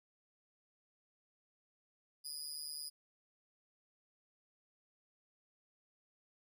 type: tone with amplitude modulation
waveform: 25% pulse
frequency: 4943 Hz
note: D#8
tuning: 12 cents flat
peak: -34 dBFS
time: 2.24-2.9 s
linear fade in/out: 20 ms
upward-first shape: sine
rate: 149 Hz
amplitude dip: 90%
effects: none